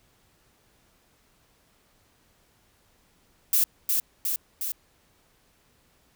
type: noise with echo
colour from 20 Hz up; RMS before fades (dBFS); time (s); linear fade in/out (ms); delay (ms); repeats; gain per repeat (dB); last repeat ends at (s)
violet; -21; 3.53-3.64; 2; 360; 3; -3; 4.72
effects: pink hiss -64 dBFS RMS until 6.15 s